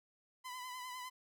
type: tone with vibrato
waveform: sawtooth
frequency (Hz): 1006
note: B5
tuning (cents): +32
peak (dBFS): -40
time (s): 0.44-1.1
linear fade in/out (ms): 20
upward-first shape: triangle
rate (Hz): 9.9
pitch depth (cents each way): 46
effects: none